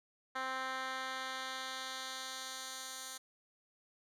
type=tone with band-pass filter sweep; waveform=10% pulse; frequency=261.6 Hz; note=C4; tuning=in tune; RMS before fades=-42 dBFS; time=0.35-3.18 s; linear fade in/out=10 ms; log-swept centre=1600 to 7700 Hz; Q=0.92; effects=none